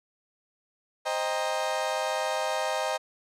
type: chord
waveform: 35% pulse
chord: C minor seventh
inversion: none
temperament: equal with one note detuned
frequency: 523.3 / 622.3 / 794.5 / 932.3 Hz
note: C5 / Eb5 / G5 / Bb5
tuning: 0 / 0 / +23 / 0 cents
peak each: -32 / -29 / -31 / -32 dBFS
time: 1.05-2.98 s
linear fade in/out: 20 ms
effects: low-pass 9000 Hz 12 dB/octave